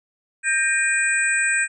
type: tone cluster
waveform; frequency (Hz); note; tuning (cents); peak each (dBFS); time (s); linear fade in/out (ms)
sine; 1587 / 1855 / 2440 / 8060; G6 / A#6 / D#7 / B8; +21 / -9 / -34 / +34; -21 / -26 / -23 / -24; 0.43-1.68; 50
effects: none